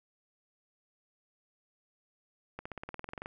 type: accelerating click train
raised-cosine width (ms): 0.5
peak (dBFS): -25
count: 14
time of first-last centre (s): 2.59-3.259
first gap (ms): 65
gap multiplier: 0.96
effects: none